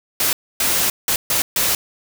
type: noise bursts at uneven times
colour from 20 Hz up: white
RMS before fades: -18 dBFS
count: 5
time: 0.2-0.33 / 0.6-0.9 / 1.08-1.16 / 1.3-1.42 / 1.56-1.75 s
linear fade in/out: 2 ms
effects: none